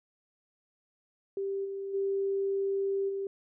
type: tone with level steps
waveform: sine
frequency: 392.7 Hz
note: G4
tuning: 3 cents sharp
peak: -30 / -34 / -27 / -31 dBFS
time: 1.37-3.27 s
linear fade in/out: 2 ms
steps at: 1.64 / 1.93 / 3.08 s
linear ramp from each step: 20 ms
effects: none